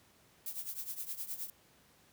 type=noise with tremolo; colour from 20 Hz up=violet; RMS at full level=-38 dBFS; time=0.46-1.5 s; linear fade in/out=2 ms; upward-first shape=triangle; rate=9.6 Hz; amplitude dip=85%; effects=pink hiss -65 dBFS RMS until 2.12 s + high-pass 80 Hz 12 dB/octave